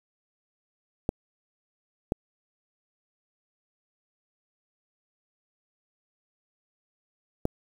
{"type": "clicks", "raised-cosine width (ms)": 2, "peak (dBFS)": -11, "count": 3, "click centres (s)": [1.091, 2.121, 7.454], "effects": ["7-bit"]}